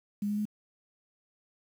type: tone with pitch steps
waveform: sine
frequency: 204.7 / 207.6 / 210.5 Hz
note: G#3 / G#3 / G#3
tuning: -25 / 0 / +24 cents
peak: -28 dBFS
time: 0.22-0.454 s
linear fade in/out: 5 ms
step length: 78 ms
effects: 9-bit